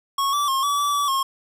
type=tone with pitch steps; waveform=square; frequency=1101 / 1157 / 1073 / 1145 / 1155 / 1148 / 1078 Hz; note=C#6 / D6 / C6 / D6 / D6 / D6 / C#6; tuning=-12 / -26 / +43 / -44 / -29 / -40 / -49 cents; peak=-20 dBFS; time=0.18-1.23 s; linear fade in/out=5 ms; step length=150 ms; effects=resampled to 32000 Hz + 8-bit